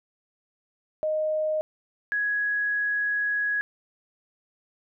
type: tone pair in turn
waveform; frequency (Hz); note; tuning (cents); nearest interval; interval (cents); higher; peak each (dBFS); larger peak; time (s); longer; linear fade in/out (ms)
sine; 620 / 1669.1; D#5 / G#6; -6 / +8; octave + perfect fourth; 1714; second; -23; neither; 1.03-1.61 / 2.12-3.61; second; 0
effects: none